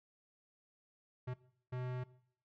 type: tone bursts at uneven times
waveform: square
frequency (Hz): 126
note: B2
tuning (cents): +35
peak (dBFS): -39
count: 2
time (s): 1.27-1.34 / 1.72-2.04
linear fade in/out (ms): 10
effects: noise-tail reverb RT60 0.6 s tail -18 dB re dry + low-pass 2000 Hz 12 dB/octave